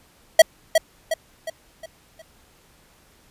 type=tone with echo; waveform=square; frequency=647 Hz; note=E5; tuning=32 cents flat; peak=-6 dBFS; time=0.39-0.42 s; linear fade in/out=5 ms; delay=360 ms; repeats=5; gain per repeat=-7 dB; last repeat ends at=2.22 s; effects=pink hiss -56 dBFS RMS until 3.3 s + resampled to 32000 Hz